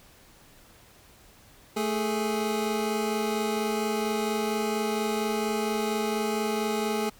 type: tone pair together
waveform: 25% pulse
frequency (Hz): 219.9 / 415.5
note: A3 / G#4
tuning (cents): -1 / +1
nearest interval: major seventh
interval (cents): 1102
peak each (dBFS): -25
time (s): 1.76-7.1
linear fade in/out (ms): 10
effects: pink hiss -55 dBFS RMS until 7.19 s